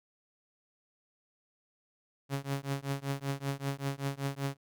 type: tone with tremolo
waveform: sawtooth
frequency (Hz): 138.59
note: C#3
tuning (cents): 0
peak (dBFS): -25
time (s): 2.29-4.57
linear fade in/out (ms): 50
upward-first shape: triangle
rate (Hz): 5.2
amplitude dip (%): 100
effects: none